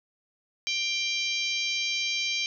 harmonic tone, 788 Hz, G5, 9 cents sharp, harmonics 3 / 4 / 5 / 6 / 7 / 8, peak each -30 / -32 / -34 / -36 / -37 / -38 dBFS, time 0.67-2.46 s, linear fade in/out 0 ms, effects none

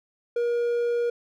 triangle tone, 475.6 Hz, A#4, 35 cents sharp, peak -20 dBFS, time 0.36-1.1 s, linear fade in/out 5 ms, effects none

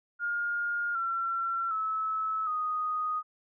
sine tone with pitch steps, 1417 / 1356.9 / 1299.4 / 1244.3 Hz, F6 / E6 / E6 / D#6, +25 / +50 / -25 / 0 cents, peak -28 dBFS, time 0.19-3.23 s, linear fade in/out 50 ms, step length 760 ms, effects none

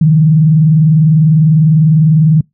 sine tone with vibrato, 155.56 Hz, D#3, in tune, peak -4 dBFS, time 0.01-2.41 s, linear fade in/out 5 ms, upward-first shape triangle, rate 20 Hz, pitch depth 170 cents each way, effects noise-tail reverb RT60 0.2 s tail -26 dB re dry

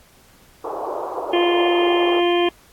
pink band-pass noise, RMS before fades -27 dBFS, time 0.64-2.2 s, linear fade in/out 5 ms, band 360 to 1100 Hz, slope 48 dB/octave
harmonic tone, 349.3 Hz, F4, in tune, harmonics 1 / 2 / 3 / 5 / 6 / 7 / 8 / 9, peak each -16 / -23 / -27 / -32 / -35 / -29 / -37 / -27 dBFS, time 1.33-2.49 s, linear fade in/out 5 ms
effects pink hiss -52 dBFS RMS until 2.72 s + AAC 64 kbps

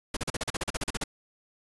pink noise bursts, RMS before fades -30 dBFS, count 14, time 0.14-1.039 s, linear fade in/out 5 ms, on 28 ms, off 39 ms, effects resampled to 24000 Hz

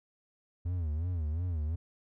triangle tone with vibrato, 82.41 Hz, E2, in tune, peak -28 dBFS, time 0.65-1.76 s, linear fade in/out 10 ms, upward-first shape sine, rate 2.8 Hz, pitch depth 170 cents each way, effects none

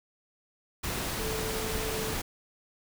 sine tone in noise, 439.6 Hz, A4, 2 cents flat, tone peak -35 dBFS, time 1.19-2.14 s, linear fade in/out 10 ms, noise pink, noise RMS -33 dBFS, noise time 0.83-2.22 s, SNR -5 dB, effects none

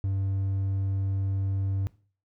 sine tone with hard clipping, 97.2 Hz, G2, 14 cents flat, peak -26 dBFS, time 0.04-1.87 s, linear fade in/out 0 ms, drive 3 dB, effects noise-tail reverb RT60 0.4 s tail -19 dB re dry

